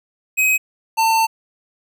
square tone pair in turn, 2531 / 896.4 Hz, D#7 / A5, +29 / +32 cents, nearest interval octave + tritone, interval 1797 cents, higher first, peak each -14 dBFS, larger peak neither, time 0.37-0.58 / 0.97-1.27 s, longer second, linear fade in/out 20 ms, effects none

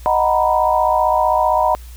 sine chord, B major seventh, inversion first, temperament equal, 622.3 / 740 / 932.3 / 987.8 Hz, D#5 / F#5 / A#5 / B5, 0 / 0 / 0 / 0 cents, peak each -18 dBFS, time 0.06-1.75 s, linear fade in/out 0 ms, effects added 60 Hz sine -33 dBFS peak until 1.96 s + white hiss -46 dBFS RMS until 1.96 s

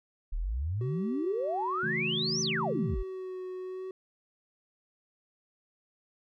sine exponential two-way sweep, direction up then down, 34 to 6180 to 34 Hz, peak -29 dBFS, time 0.32-3.03 s, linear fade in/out 10 ms, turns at 2.41 s
triangle tone with vibrato, 376.6 Hz, F#4, 31 cents sharp, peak -34 dBFS, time 0.81-3.91 s, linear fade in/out 2 ms, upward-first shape sine, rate 0.65 Hz, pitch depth 34 cents each way
sine chord, A major, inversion first, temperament equal, 138.59 / 164.81 / 220 Hz, C#3 / E3 / A3, 0 / 0 / 0 cents, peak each -39 / -37 / -36 dBFS, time 1.83-2.95 s, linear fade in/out 5 ms
effects none

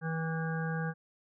harmonic tone with a mistuned harmonic, 161.9 Hz, E3, 31 cents flat, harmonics 1 / 3 / 5 / 7 / 9 / 10, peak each -32 / -41 / -43 / -47 / -44 / -41 dBFS, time 0.01-0.94 s, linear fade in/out 50 ms, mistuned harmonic 7, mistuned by +37 cents, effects none

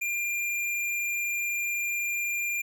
square tone, 2396 Hz, D7, 34 cents sharp, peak -28 dBFS, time 0.01-2.62 s, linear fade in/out 10 ms, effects none

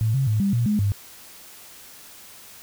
sine tone with pitch steps, 110.8 / 134.6 / 107.8 / 198.3 / 119.1 / 209.9 / 100.7 Hz, A2 / C3 / A2 / G3 / A#2 / G#3 / G2, +13 / +49 / -35 / +20 / +38 / +19 / +47 cents, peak -18 dBFS, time 0.01-0.92 s, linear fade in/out 0 ms, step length 130 ms, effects white hiss -45 dBFS RMS until 2.62 s

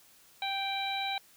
harmonic tone, 784 Hz, G5, in tune, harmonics 1 / 2 / 3 / 4 / 5, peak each -34 / -44 / -37 / -44 / -36 dBFS, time 0.42-1.18 s, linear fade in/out 2 ms, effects white hiss -60 dBFS RMS until 1.36 s

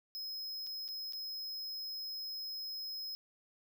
square tone with dropouts, 5120 Hz, D#8, 49 cents sharp, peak -40 dBFS, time 0.15-3.15 s, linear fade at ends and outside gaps 0 ms, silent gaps 0.666-0.67 / 0.88-0.887 / 1.124-1.133 s, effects none

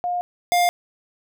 sine / square tone pair in turn, 711 / 704.9 Hz, F5 / F5, +31 / +16 cents, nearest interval unison, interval 15 cents, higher first, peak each -21 / -16 dBFS, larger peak second, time 0.04-0.21 / 0.52-0.69 s, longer neither, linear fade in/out 0 ms, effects none

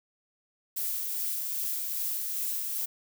violet noise with tremolo, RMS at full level -31 dBFS, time 0.76-2.86 s, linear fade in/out 10 ms, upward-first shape sine, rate 2.5 Hz, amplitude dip 25%, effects none

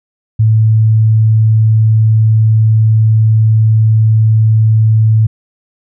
sine tone, 110 Hz, A2, in tune, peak -5 dBFS, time 0.39-5.27 s, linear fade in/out 10 ms, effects none

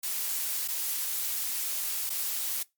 blue noise with dropouts, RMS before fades -31 dBFS, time 0.03-2.63 s, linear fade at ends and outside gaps 5 ms, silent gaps 0.678-0.684 / 2.095-2.101 s, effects noise-tail reverb RT60 0.2 s tail -22 dB re dry + MP3 96 kbps

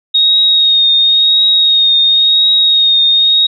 sine tone with vibrato, 3737 Hz, A#7, 4 cents sharp, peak -6 dBFS, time 0.14-3.47 s, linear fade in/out 10 ms, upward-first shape triangle, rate 0.95 Hz, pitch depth 31 cents each way, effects none

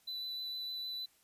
triangle tone with vibrato, 3988 Hz, B7, 16 cents sharp, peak -37 dBFS, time 0.07-1.06 s, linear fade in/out 10 ms, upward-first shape sine, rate 6.5 Hz, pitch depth 11 cents each way, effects white hiss -69 dBFS RMS until 1.23 s + resampled to 32000 Hz

